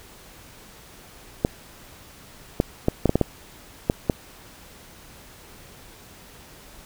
clicks, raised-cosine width 2 ms, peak -4 dBFS, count 9, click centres 1.449 / 2.601 / 2.884 / 3.057 / 3.094 / 3.156 / 3.213 / 3.899 / 4.098 s, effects pink hiss -47 dBFS RMS until 6.85 s

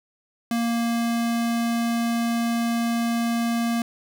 square tone, 233.1 Hz, A#3, in tune, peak -22 dBFS, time 0.51-3.82 s, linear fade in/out 2 ms, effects none

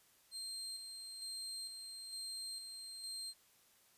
30% pulse tone with tremolo, 4181 Hz, C8, 2 cents flat, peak -40 dBFS, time 0.31-3.34 s, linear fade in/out 50 ms, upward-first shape square, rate 1.1 Hz, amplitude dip 40%, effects white hiss -69 dBFS RMS until 3.97 s + resampled to 32000 Hz

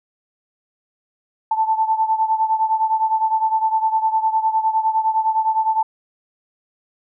sine beating tone pair, 879 / 888.8 Hz, A5 / A5, -2 / +17 cents, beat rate 9.8 Hz, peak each -17 / -21 dBFS, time 1.51-5.83 s, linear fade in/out 5 ms, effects none

